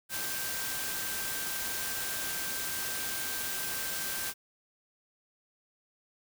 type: tone in noise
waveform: sine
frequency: 1568 Hz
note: G6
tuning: in tune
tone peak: -42 dBFS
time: 0.09-4.34 s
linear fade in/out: 50 ms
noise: white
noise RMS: -35 dBFS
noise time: 0.09-4.34 s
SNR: -10 dB
effects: none